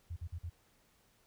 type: tone bursts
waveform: sine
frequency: 84.9 Hz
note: F2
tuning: 48 cents flat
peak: -38 dBFS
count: 4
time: 0.1-0.498 s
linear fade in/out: 10 ms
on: 65 ms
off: 46 ms
effects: pink hiss -70 dBFS RMS until 1.26 s